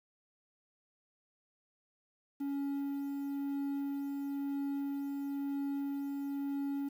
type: tone with tremolo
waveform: triangle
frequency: 280 Hz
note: C#4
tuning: 18 cents sharp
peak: -31 dBFS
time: 2.4-6.89 s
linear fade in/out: 10 ms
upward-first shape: sine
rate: 1 Hz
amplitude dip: 25%
effects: 10-bit